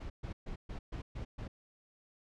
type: noise bursts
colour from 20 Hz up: brown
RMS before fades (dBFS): -41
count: 7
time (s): 0-1.48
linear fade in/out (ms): 10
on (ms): 100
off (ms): 130
effects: low-pass 5000 Hz 12 dB/octave